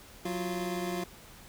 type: tone pair together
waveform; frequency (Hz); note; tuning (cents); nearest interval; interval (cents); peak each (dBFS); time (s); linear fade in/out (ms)
25% pulse; 182.8 / 346.5; F#3 / F4; -21 / -14; major seventh; 1107; -31 / -31; 0.25-1.04; 5
effects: pink hiss -52 dBFS RMS until 1.48 s